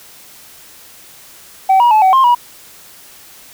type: tone with pitch steps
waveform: sine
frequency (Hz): 766 / 958 / 863 / 757 / 1059 / 966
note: G5 / A#5 / A5 / F#5 / C6 / B5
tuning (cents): -40 / +47 / -34 / +39 / +21 / -39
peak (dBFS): -4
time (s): 1.69-2.35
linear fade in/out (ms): 10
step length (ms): 110
effects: tanh soft clip ceiling -5 dBFS + white hiss -40 dBFS RMS until 3.53 s